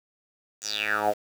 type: tone with band-pass filter sweep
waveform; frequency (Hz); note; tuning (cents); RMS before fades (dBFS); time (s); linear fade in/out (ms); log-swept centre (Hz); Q
10% pulse; 105.3; G#2; +24; -26; 0.61-1.14; 50; 7300 to 550; 6.6
effects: 7-bit